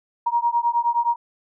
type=beating tone pair; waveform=sine; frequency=940 / 949.6 Hz; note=A#5 / A#5; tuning=+14 / +32 cents; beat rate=9.6 Hz; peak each=-21 dBFS; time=0.26-1.16 s; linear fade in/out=10 ms; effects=none